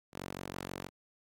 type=tone with high-pass filter; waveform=sawtooth; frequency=46.25 Hz; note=F#1; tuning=in tune; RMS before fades=-43 dBFS; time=0.12-0.9 s; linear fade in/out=50 ms; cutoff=180 Hz; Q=0.6; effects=AAC 48 kbps